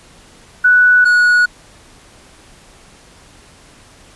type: tone pair in turn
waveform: sine / triangle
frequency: 1480 / 1460.5 Hz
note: F#6 / F#6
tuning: 0 / -23 cents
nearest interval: unison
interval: 23 cents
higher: first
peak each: -6 dBFS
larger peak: neither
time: 0.64-1.05 / 1.05-1.46 s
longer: neither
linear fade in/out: 10 ms
effects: pink hiss -44 dBFS RMS until 4.15 s + resampled to 24000 Hz